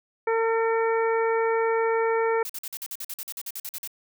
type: harmonic tone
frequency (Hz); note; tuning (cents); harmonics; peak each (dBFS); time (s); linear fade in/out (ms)
453.1; A#4; -49; 1 / 2 / 3 / 4 / 5; -22 / -28 / -32 / -34 / -36; 0.27-2.43; 5
type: noise bursts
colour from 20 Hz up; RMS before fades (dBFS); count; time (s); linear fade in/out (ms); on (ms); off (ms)
blue; -34; 16; 2.45-3.875; 2; 45; 47
effects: none